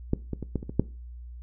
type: clicks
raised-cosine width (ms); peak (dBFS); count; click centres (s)
3; -10 / -17 / -20 / -14 / -24 / -21 / -7; 7; 0.134 / 0.333 / 0.427 / 0.557 / 0.629 / 0.695 / 0.796
effects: noise-tail reverb RT60 0.3 s tail -19 dB re dry + added 60 Hz sine -39 dBFS peak until 1.42 s